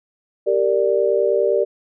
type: chord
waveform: sine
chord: G minor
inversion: none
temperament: equal with one note detuned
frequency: 392 / 461.9 / 587.3 Hz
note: G4 / Bb4 / D5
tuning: 0 / -16 / 0 cents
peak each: -19 dBFS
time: 0.46-1.65 s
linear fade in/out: 20 ms
effects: none